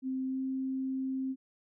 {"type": "tone with pitch glide", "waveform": "sine", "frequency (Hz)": [261.6, 263.9], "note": ["C4", "C4"], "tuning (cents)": [0, 15], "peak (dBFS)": -31, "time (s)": [0.02, 1.36], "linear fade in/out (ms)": 50, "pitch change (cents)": 15, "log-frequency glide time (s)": [0.26, 0.4], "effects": []}